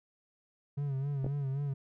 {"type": "tone with vibrato", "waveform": "triangle", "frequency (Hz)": 138.59, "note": "C#3", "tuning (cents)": 0, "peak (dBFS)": -29, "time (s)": [0.77, 1.74], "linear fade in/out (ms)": 10, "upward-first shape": "sine", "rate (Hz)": 3.8, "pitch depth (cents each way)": 74}
{"type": "clicks", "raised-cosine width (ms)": 2, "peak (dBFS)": [-24, -24], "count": 2, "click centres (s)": [1.245, 1.264]}
{"effects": []}